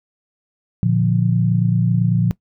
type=chord; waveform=sine; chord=Bb major; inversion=none; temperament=equal; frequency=116.54 / 146.83 / 174.61 Hz; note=Bb2 / D3 / F3; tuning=0 / 0 / 0 cents; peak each=-17 / -21 / -17 dBFS; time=0.83-2.31 s; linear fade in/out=0 ms; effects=noise-tail reverb RT60 0.1 s tail -20 dB re dry